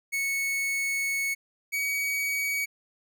45% pulse tone pair in turn, 2209 / 2258 Hz, C#7 / C#7, -7 / +31 cents, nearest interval unison, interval 38 cents, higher second, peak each -26 dBFS, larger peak neither, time 0.12-1.35 / 1.72-2.66 s, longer first, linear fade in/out 20 ms, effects none

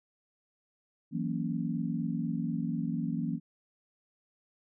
sine chord, F# dominant seventh, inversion third, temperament equal, 164.81 / 185 / 233.1 / 277.2 Hz, E3 / F#3 / A#3 / C#4, 0 / 0 / 0 / 0 cents, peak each -34 / -37 / -34 / -37 dBFS, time 1.11-3.4 s, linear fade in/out 50 ms, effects none

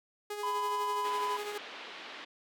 sawtooth tone with tremolo, 415.3 Hz, G#4, in tune, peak -31 dBFS, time 0.3-1.58 s, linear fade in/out 5 ms, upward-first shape sine, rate 12 Hz, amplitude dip 45%
triangle tone, 1002 Hz, B5, 25 cents sharp, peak -29 dBFS, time 0.43-1.37 s, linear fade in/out 5 ms
white band-pass noise, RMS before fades -46 dBFS, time 1.04-2.25 s, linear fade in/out 10 ms, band 260 to 3600 Hz, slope 24 dB/octave
effects none

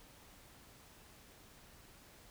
silence, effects pink hiss -60 dBFS RMS until 2.3 s

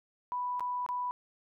sine tone with dropouts, 988 Hz, B5, in tune, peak -31 dBFS, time 0.32-1.11 s, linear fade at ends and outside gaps 0 ms, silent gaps 0.596-0.606 / 0.863-0.889 s, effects none

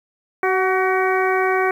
harmonic tone with a mistuned harmonic, 377.3 Hz, F#4, 34 cents sharp, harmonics 1 / 2 / 3 / 4 / 5 / 6, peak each -19 / -22 / -24 / -25 / -26 / -27 dBFS, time 0.43-1.71 s, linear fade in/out 2 ms, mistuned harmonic 2, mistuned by -26 cents, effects 8-bit

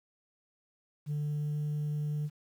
sine tone with pitch glide, 148.1 to 149.13 Hz, D3 to D3, +15 to +27 cents, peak -28 dBFS, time 1.06-2.3 s, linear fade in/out 50 ms, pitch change +12 cents, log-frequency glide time 1.22-1.59 s, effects tanh soft clip ceiling -29 dBFS + 10-bit

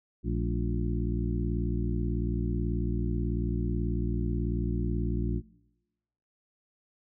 harmonic tone with a mistuned harmonic, 58.27 Hz, A#1, in tune, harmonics 1 / 2 / 3 / 4 / 5 / 6, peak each -30 / -33 / -35 / -36 / -37 / -38 dBFS, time 0.23-5.42 s, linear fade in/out 50 ms, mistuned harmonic 4, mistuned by -120 cents, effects noise-tail reverb RT60 1.0 s tail -23 dB re dry

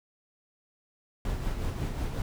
brown noise with tremolo, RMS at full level -30 dBFS, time 1.25-2.22 s, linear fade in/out 2 ms, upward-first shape sine, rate 5.5 Hz, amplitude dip 40%, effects none

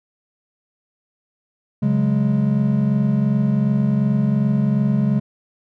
triangle chord, C# suspended fourth, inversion none, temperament equal, 138.59 / 185 / 207.7 Hz, C#3 / F#3 / G#3, 0 / 0 / 0 cents, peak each -17 / -22 / -16 dBFS, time 1.82-5.2 s, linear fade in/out 10 ms, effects none

